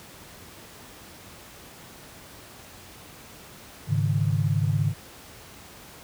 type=chord; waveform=sine; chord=Ab suspended fourth; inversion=none; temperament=equal; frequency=103.83 / 138.59 / 155.56 Hz; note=Ab2 / Db3 / Eb3; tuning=0 / 0 / 0 cents; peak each=-24 / -25 / -26 dBFS; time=3.87-4.94 s; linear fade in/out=50 ms; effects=pink hiss -46 dBFS RMS until 6.03 s + high-pass 60 Hz 12 dB/octave